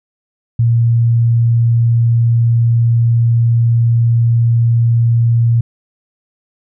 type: tone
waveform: sine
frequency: 116.8 Hz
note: A#2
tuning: 4 cents sharp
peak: -8 dBFS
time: 0.59-5.61 s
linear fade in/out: 5 ms
effects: none